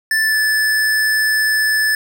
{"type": "tone with pitch glide", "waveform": "square", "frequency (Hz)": [1762, 1742.8], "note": ["A6", "A6"], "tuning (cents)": [2, -17], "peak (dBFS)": -14, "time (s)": [0.11, 1.95], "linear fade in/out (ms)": 2, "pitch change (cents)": -19, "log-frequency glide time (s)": [0.23, 0.37], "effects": []}